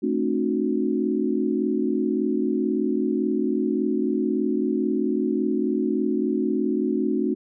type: tone cluster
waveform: sine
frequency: 219.3 / 264.3 / 302.5 / 366.2 Hz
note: A3 / C4 / D#4 / F#4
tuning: -6 / +18 / -49 / -18 cents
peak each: -26 dBFS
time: 0.02-7.35 s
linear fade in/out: 20 ms
effects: none